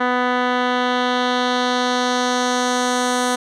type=tone with low-pass filter sweep; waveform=10% pulse; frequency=248.7 Hz; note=B3; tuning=12 cents sharp; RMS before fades=-19 dBFS; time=0-3.36 s; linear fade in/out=10 ms; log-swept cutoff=2100 to 8900 Hz; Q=1.5; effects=none